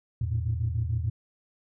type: tone cluster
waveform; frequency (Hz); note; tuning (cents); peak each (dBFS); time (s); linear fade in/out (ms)
sine; 82.5 / 110.1 / 116.9; E2 / A2 / A#2; +2 / +2 / +5; -29; 0.21-1.1; 5
effects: tanh soft clip ceiling -18 dBFS